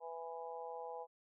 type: harmonic tone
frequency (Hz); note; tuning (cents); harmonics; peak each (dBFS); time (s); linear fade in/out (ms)
165.5; E3; +7; 3 / 4 / 5 / 6; -47 / -51 / -47 / -53; 0-1.07; 50
effects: none